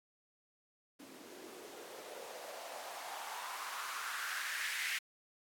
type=noise with band-pass filter sweep; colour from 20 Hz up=blue; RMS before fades=-44 dBFS; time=0.99-4.99 s; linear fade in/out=10 ms; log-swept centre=280 to 2100 Hz; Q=3.5; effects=AAC 64 kbps